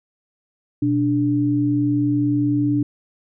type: tone pair together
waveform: sine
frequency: 123.47 / 292.6 Hz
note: B2 / D4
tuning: 0 / -6 cents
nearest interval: octave + minor third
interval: 1494 cents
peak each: -22 / -17 dBFS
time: 0.82-2.83 s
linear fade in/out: 5 ms
effects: none